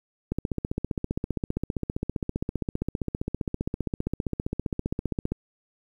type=click train; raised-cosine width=3 ms; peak=-14 dBFS; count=77; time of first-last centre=0.32-5.32 s; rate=15.2 Hz; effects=9-bit

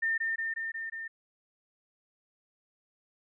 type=tone with echo; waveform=sine; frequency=1809 Hz; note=A6; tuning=48 cents sharp; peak=-26 dBFS; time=0.02-0.18 s; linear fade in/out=10 ms; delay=180 ms; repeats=5; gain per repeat=-2 dB; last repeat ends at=1.08 s; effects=none

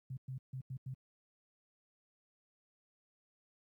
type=tone bursts at uneven times; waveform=sine; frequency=130.6 Hz; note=C3; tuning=3 cents flat; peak=-39 dBFS; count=5; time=0.1-0.17 / 0.28-0.38 / 0.53-0.61 / 0.7-0.77 / 0.86-0.94 s; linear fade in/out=5 ms; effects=high-pass 80 Hz 12 dB/octave + 13-bit

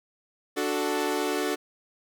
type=chord; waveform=sawtooth; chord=D major; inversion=none; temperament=equal; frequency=293.7 / 370 / 440 Hz; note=D4 / F#4 / A4; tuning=0 / 0 / 0 cents; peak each=-26 dBFS; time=0.56-1.56 s; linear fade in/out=20 ms; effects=none

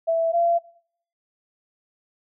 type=tone pair in turn; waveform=sine; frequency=660 / 682.9 Hz; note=E5 / F5; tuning=+2 / -39 cents; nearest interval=minor second; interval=59 cents; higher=second; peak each=-17 dBFS; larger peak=neither; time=0.07-0.33 / 0.33-0.59 s; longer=neither; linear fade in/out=20 ms; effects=noise-tail reverb RT60 0.6 s tail -20 dB re dry

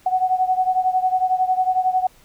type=beating tone pair; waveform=sine; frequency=740 / 751 Hz; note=F#5 / F#5; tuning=0 / +26 cents; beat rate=11 Hz; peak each=-18 / -21 dBFS; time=0.06-2.07 s; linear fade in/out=5 ms; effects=pink hiss -53 dBFS RMS until 2.24 s

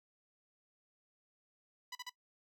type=tone bursts; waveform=10% pulse; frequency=990 Hz; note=B5; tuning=4 cents sharp; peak=-34 dBFS; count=3; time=1.92-2.096 s; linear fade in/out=5 ms; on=32 ms; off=40 ms; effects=noise-tail reverb RT60 0.1 s tail -19 dB re dry + low-pass 12000 Hz 12 dB/octave

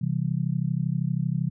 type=chord; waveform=sine; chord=C major; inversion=none; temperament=just; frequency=130.81 / 163.52 / 196.22 Hz; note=C3 / E3 / G3; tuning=0 / -14 / +2 cents; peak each=-27 / -26 / -32 dBFS; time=0.01-1.5 s; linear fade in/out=10 ms; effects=none

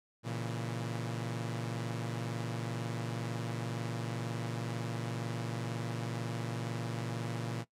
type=chord; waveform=sawtooth; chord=A# diminished; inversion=none; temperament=equal; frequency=116.54 / 138.59 / 164.81 Hz; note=A#2 / C#3 / E3; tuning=0 / 0 / 0 cents; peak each=-33 / -39 / -38 dBFS; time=0.23-7.65 s; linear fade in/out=50 ms; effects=noise-tail reverb RT60 0.1 s tail -19 dB re dry + low-pass 10000 Hz 12 dB/octave

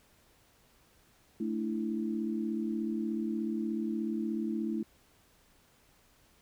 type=chord; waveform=sine; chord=A suspended fourth; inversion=none; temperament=just; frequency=220 / 293.3 / 330 Hz; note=A3 / D4 / E4; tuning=0 / -2 / +2 cents; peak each=-33 / -39 / -35 dBFS; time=1.4-4.83 s; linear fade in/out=5 ms; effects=pink hiss -65 dBFS RMS until 6.41 s

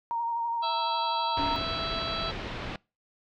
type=tone with vibrato; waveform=sine; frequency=932.3 Hz; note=A#5; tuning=in tune; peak=-27 dBFS; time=0.11-1.56 s; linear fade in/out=0 ms; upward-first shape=sine; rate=12 Hz; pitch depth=23 cents each way
type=harmonic tone; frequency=660 Hz; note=E5; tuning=2 cents sharp; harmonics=1 / 2 / 4 / 5 / 6 / 7; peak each=-37 / -35 / -43 / -38 / -36 / -41 dBFS; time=0.62-2.32 s; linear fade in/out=20 ms
type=low-pass noise; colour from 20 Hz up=pink; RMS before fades=-36 dBFS; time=1.37-2.76 s; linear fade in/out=2 ms; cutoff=3900 Hz; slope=24 dB/octave
type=tone with exponential decay; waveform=sine; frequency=285.8 Hz; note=D4; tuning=47 cents flat; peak=-31 dBFS; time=1.39-2.08 s; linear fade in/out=5 ms; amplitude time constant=150 ms
effects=noise-tail reverb RT60 0.3 s tail -26 dB re dry

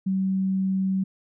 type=tone; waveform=sine; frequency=190.7 Hz; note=G3; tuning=47 cents flat; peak=-21 dBFS; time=0.06-1.04 s; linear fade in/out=10 ms; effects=none

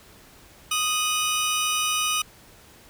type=tone pair together; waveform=20% pulse; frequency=1244.5 / 2962 Hz; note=D#6 / F#7; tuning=0 / +1 cents; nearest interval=octave + minor third; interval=1501 cents; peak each=-20 dBFS; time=0.71-2.22 s; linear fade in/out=5 ms; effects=pink hiss -51 dBFS RMS until 2.89 s

